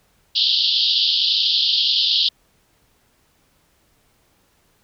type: band-pass noise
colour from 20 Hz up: pink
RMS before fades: -18 dBFS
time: 0.35-2.29 s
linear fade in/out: 10 ms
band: 3000 to 4900 Hz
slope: 96 dB/octave
effects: pink hiss -61 dBFS RMS until 4.83 s